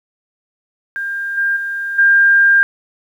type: tone with level steps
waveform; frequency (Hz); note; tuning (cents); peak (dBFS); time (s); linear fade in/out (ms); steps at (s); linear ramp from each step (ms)
sine; 1600; G6; +35; -19 / -13 / -19 / -7; 0.96-2.63; 0; 1.37 / 1.56 / 1.98; 10
effects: 8-bit